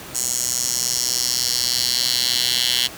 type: tone with high-pass filter sweep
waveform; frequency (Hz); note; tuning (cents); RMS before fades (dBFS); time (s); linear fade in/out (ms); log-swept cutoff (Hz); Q
10% pulse; 123.47; B2; 0; -21; 0.14-2.88; 20; 7100 to 3400; 2.9
effects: pink hiss -36 dBFS RMS until 2.97 s + high-pass 80 Hz 12 dB/octave